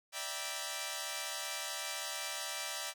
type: chord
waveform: 5% pulse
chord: E half-diminished seventh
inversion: third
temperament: equal with one note detuned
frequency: 587.3 / 659.3 / 784 / 956.3 Hz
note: D5 / E5 / G5 / Bb5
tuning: 0 / 0 / 0 / +44 cents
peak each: -32 dBFS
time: 0.12-2.94 s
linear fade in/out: 50 ms
effects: none